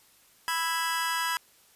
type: chord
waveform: sawtooth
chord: E major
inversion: second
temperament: just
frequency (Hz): 988.9 / 1318.5 / 1648.1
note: B5 / E6 / G#6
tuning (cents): +2 / 0 / -14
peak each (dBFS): -26 / -30 / -28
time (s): 0.48-1.37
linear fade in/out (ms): 0
effects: white hiss -60 dBFS RMS until 1.75 s + resampled to 32000 Hz